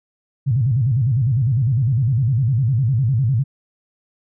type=tone with vibrato; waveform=sine; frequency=123.4 Hz; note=B2; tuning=1 cent flat; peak=-14 dBFS; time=0.46-3.44 s; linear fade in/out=20 ms; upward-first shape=square; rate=9.9 Hz; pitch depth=190 cents each way; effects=none